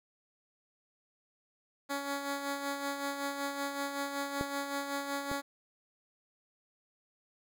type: tone with tremolo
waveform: 10% pulse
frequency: 280.5 Hz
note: C#4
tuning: 21 cents sharp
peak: -24 dBFS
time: 1.89-5.42 s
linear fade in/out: 20 ms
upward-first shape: sine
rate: 5.3 Hz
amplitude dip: 50%
type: clicks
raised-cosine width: 2 ms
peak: -21 / -25 dBFS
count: 2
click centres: 4.411 / 5.315 s
effects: none